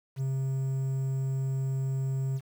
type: tone with quantisation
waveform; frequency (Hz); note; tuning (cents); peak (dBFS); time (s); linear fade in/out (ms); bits
triangle; 133.9; C3; +40; -25; 0.16-2.41; 50; 9
effects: none